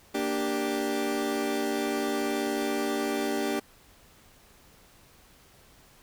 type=chord; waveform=30% pulse; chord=G minor; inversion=first; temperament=equal; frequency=233.1 / 293.7 / 392 Hz; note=Bb3 / D4 / G4; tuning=0 / 0 / 0 cents; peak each=-31 / -28 / -28 dBFS; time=0.14-3.6 s; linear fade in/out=10 ms; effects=pink hiss -57 dBFS RMS until 6.02 s